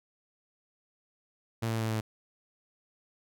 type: tone with pitch steps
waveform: sawtooth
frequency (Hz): 114.2 / 113.28 / 112.37 / 111.46 / 110.57 / 109.67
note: A#2 / A#2 / A2 / A2 / A2 / A2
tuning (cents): -35 / -49 / +37 / +23 / +9 / -5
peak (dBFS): -25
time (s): 1.62-2.01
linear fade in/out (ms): 10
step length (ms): 65
effects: none